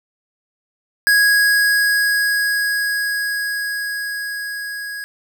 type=tone with level ramp; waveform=square; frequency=1656 Hz; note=G#6; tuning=5 cents flat; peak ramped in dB=-11 to -27 dBFS; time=1.07-5.04 s; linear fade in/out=0 ms; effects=none